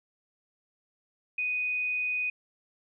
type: tone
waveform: sine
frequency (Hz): 2489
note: D#7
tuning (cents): 0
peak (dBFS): -27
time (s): 1.38-2.3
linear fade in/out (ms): 5
effects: none